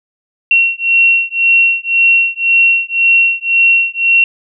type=beating tone pair; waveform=sine; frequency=2729 / 2730.9 Hz; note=F7 / F7; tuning=-41 / -39 cents; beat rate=1.9 Hz; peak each=-11 dBFS; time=0.51-4.24 s; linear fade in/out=2 ms; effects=none